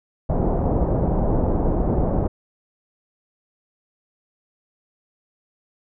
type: low-pass noise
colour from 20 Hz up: pink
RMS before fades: -20 dBFS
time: 0.29-2.28 s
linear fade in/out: 10 ms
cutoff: 760 Hz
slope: 24 dB/octave
effects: none